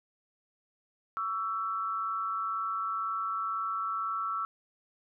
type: tone pair together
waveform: sine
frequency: 1131 / 1329 Hz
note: C#6 / E6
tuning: +34 / +14 cents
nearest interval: minor third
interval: 280 cents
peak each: -36 / -31 dBFS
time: 1.17-4.45 s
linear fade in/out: 0 ms
effects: none